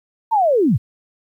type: linear sweep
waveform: sine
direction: down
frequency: 931 to 81.7 Hz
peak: -12 dBFS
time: 0.31-0.78 s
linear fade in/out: 20 ms
effects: 9-bit